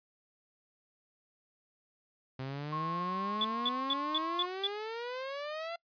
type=exponential sweep; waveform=sawtooth; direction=up; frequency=129.5 to 687 Hz; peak=-33 dBFS; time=2.39-5.76 s; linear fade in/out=5 ms
type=tone; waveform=sine; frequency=1080 Hz; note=C#6; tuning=45 cents flat; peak=-34 dBFS; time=2.72-4.46 s; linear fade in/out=10 ms
type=tone bursts; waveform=sine; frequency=3453 Hz; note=A7; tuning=33 cents flat; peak=-28 dBFS; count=6; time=3.41-4.67 s; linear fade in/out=2 ms; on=35 ms; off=210 ms
effects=noise-tail reverb RT60 0.1 s tail -25 dB re dry + resampled to 11025 Hz